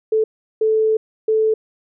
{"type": "tone bursts at uneven times", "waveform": "sine", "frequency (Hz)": 437.8, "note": "A4", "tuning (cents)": -9, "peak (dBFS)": -13, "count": 3, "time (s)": [[0.12, 0.24], [0.61, 0.97], [1.28, 1.54]], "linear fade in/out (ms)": 5, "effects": []}